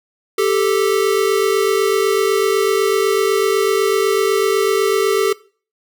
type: tone pair together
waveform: square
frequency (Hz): 392 / 440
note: G4 / A4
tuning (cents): 0 / 0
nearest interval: major second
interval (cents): 200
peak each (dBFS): -17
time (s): 0.38-5.33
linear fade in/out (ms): 5
effects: noise-tail reverb RT60 0.4 s tail -20 dB re dry